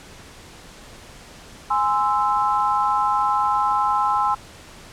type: chord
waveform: sine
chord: Ab augmented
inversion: none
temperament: equal with one note detuned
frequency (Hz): 830.6 / 1038.7 / 1318.5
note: Ab5 / C6 / E6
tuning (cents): 0 / -13 / 0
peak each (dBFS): -21 / -21 / -23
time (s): 1.7-4.35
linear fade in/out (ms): 10
effects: pink hiss -43 dBFS RMS until 4.92 s + low-pass 9000 Hz 12 dB/octave